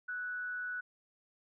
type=tone with frequency modulation; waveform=sine; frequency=1480 Hz; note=F#6; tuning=in tune; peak=-36 dBFS; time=0.08-0.81 s; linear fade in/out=10 ms; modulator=165 Hz; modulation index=0.24; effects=none